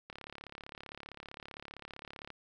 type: click train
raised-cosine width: 0.3 ms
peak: -29 dBFS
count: 79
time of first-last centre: 0.1-2.303 s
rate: 35.4 Hz
effects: none